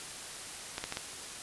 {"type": "clicks", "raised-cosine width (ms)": 0.2, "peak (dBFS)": -17, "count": 4, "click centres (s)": [0.781, 0.84, 0.924, 0.971], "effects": ["white hiss -43 dBFS RMS until 1.42 s", "resampled to 24000 Hz"]}